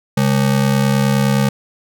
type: ring-modulated tone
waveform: square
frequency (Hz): 170.3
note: F3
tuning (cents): -43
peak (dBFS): -10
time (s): 0.17-1.49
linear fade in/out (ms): 5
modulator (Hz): 34.8
effects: none

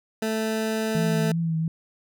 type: tone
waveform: 20% pulse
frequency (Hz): 220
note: A3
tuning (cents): 0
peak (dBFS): -19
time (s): 0.22-1.32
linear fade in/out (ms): 5
type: tone with vibrato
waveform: sine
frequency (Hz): 163.8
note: E3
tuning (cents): -11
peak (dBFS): -22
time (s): 0.95-1.68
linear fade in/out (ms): 2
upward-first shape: triangle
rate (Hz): 2.8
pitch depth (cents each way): 43
effects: none

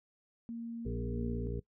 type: tone with pitch glide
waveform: sine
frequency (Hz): 231.9 to 235.1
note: A#3 to A#3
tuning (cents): -9 to +15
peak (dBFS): -38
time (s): 0.49-1.47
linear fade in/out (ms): 0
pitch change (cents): +24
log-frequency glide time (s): 1.03-1.14
type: harmonic tone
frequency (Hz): 58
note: A#1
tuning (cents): -8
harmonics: 1 / 2 / 3 / 4 / 5 / 7 / 8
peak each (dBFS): -38 / -40 / -44 / -48 / -49 / -44 / -45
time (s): 0.85-1.6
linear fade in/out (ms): 10
effects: noise-tail reverb RT60 0.1 s tail -20 dB re dry

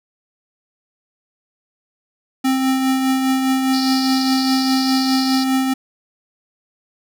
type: tone with tremolo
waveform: square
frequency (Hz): 263.4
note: C4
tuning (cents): +12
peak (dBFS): -14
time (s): 2.44-5.74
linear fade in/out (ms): 10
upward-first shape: triangle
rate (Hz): 4.9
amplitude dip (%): 40
type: band-pass noise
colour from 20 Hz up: white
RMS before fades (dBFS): -26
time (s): 3.73-5.44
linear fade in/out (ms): 5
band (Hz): 4100 to 5300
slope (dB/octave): 96
effects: none

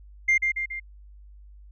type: tone with echo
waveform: sine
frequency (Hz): 2100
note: C7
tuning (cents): +6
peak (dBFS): -15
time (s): 0.28-0.38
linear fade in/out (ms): 10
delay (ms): 140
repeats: 3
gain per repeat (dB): -5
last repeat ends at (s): 0.8
effects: tanh soft clip ceiling -15 dBFS + added 50 Hz sine -45 dBFS peak until 1.71 s

